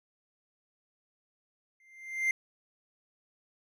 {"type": "tone with exponential growth", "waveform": "triangle", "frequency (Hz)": 2093, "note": "C7", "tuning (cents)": 0, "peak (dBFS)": -21, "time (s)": [1.8, 2.31], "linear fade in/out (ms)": 2, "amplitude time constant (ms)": 110, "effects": []}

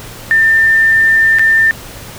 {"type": "tone with dropouts", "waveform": "sine", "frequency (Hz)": 1794, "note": "A6", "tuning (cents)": 33, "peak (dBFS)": -6, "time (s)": [0.31, 1.71], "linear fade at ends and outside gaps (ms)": 0, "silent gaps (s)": [1.386, 1.394], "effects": ["added 112 Hz sine -37 dBFS peak until 2.18 s", "pink hiss -31 dBFS RMS until 2.18 s"]}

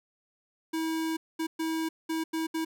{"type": "tone bursts at uneven times", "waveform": "square", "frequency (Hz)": 322.2, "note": "E4", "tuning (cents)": -39, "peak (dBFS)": -29, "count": 6, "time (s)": [[0.73, 1.17], [1.39, 1.47], [1.59, 1.89], [2.09, 2.24], [2.33, 2.47], [2.54, 2.65]], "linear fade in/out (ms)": 10, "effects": []}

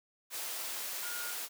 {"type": "tone in noise", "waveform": "sine", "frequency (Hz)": 1426, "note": "F6", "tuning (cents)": 36, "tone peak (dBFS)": -42, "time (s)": [1.01, 1.35], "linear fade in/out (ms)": 50, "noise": "white", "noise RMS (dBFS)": -39, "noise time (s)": [0.3, 1.49], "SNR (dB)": -6, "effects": ["high-pass 400 Hz 12 dB/octave"]}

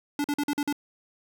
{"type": "tone bursts", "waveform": "square", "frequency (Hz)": 290, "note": "D4", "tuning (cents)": -22, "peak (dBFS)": -25, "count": 6, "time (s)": [0.19, 0.727], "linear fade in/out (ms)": 2, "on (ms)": 52, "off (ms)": 45, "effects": ["11-bit"]}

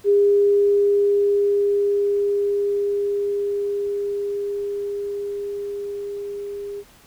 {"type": "tone with level ramp", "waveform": "sine", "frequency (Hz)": 405, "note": "G#4", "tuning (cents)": -43, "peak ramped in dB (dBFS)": [-12, -28], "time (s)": [0.04, 6.84], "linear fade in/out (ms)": 50, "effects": ["pink hiss -51 dBFS RMS until 7.06 s"]}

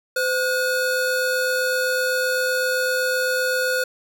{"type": "tone pair together", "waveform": "square", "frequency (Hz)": [511.6, 1447], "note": ["C5", "F#6"], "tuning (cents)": [-39, -39], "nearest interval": "octave + tritone", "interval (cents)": 1800, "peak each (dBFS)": -23, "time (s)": [0.16, 3.84], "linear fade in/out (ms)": 5, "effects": []}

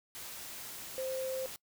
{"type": "tone in noise", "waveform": "sine", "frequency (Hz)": 523.3, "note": "C5", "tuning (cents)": 0, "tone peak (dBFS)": -34, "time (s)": [0.98, 1.46], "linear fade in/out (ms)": 0, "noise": "white", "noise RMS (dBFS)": -45, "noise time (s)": [0.15, 1.56], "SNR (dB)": 8, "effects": ["noise-tail reverb RT60 0.1 s tail -23 dB re dry"]}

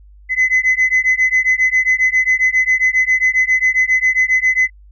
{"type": "beating tone pair", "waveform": "sine", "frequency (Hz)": [2025, 2032.4], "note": ["B6", "B6"], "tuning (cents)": [43, 49], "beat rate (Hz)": 7.4, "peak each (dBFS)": -13, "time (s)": [0.29, 4.7], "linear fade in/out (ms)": 50, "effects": ["tanh soft clip ceiling -7 dBFS", "added 50 Hz sine -40 dBFS peak until 4.91 s"]}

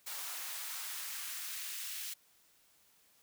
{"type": "noise with high-pass filter sweep", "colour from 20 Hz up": "white", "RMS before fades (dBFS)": -42, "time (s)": [0.06, 2.14], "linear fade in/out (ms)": 10, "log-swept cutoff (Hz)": [770, 2300], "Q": 1, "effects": ["white hiss -68 dBFS RMS until 3.22 s"]}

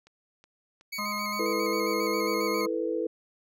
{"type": "click train", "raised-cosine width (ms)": 0.2, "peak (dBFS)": -37, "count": 4, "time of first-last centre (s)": [0.07, 1.181], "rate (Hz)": 2.7}
{"type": "tone with vibrato", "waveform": "25% pulse", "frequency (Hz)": 2200, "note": "C#7", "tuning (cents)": -14, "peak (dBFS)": -29, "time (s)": [0.92, 2.66], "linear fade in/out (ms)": 10, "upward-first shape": "square", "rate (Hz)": 7.4, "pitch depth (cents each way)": 37}
{"type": "harmonic tone", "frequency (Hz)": 207.6, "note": "G#3", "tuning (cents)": 0, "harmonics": [1, 3, 5, 6], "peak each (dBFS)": [-37, -42, -34, -36], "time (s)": [0.98, 2.67], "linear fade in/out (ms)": 10}
{"type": "chord", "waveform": "sine", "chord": "E suspended fourth", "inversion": "none", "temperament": "equal", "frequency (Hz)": [329.6, 440, 493.9], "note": ["E4", "A4", "B4"], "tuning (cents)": [0, 0, 0], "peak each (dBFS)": -31, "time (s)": [1.39, 3.07], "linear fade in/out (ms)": 5}
{"effects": []}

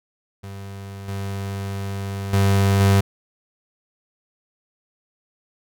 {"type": "tone with level steps", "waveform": "35% pulse", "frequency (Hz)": 98.4, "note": "G2", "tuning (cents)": 7, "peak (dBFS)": [-31, -24, -13, -11], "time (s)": [0.43, 3.01], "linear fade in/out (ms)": 10, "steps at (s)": [1.08, 2.33, 2.8], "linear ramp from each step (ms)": 5, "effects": []}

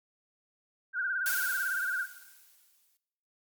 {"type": "tone with vibrato", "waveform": "sine", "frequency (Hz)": 1500, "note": "F#6", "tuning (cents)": 23, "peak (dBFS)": -28, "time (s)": [0.93, 2.07], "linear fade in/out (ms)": 50, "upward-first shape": "sine", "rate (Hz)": 18, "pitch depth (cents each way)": 97}
{"type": "noise with exponential decay", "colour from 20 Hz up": "blue", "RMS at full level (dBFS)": -31, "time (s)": [1.26, 2.97], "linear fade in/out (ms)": 0, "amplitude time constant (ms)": 370}
{"effects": ["noise-tail reverb RT60 0.9 s tail -17 dB re dry", "MP3 96 kbps"]}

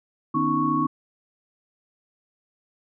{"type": "tone cluster", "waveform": "sine", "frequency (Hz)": [153, 247.9, 277, 311.7, 1108], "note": ["D#3", "B3", "C#4", "D#4", "C#6"], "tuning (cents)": [-29, 7, -1, 3, -1], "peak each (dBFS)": [-31, -27, -28, -26, -23], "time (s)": [0.34, 0.87], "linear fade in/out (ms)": 10, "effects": []}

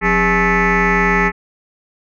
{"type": "tone with frequency modulation", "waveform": "sine", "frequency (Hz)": 1081, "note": "C#6", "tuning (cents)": -44, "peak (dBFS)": -10, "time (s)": [0.01, 1.32], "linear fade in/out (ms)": 50, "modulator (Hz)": 225, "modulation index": 5, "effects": ["tanh soft clip ceiling -7 dBFS"]}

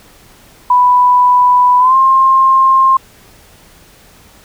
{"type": "tone with pitch glide", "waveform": "sine", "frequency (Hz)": [990, 1061.1], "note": ["B5", "C6"], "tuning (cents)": [4, 24], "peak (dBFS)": -5, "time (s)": [0.7, 2.97], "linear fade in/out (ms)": 5, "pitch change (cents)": 120, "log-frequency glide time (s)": [1.79, 1.96], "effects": ["pink hiss -43 dBFS RMS until 4.44 s"]}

